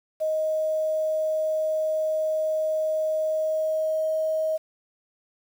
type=tone with pitch glide; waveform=sine; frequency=626 to 630.7 Hz; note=D#5 to D#5; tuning=+10 to +23 cents; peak=-22 dBFS; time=0.2-4.58 s; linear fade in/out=20 ms; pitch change=+13 cents; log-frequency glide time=3.25-4.2 s; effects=8-bit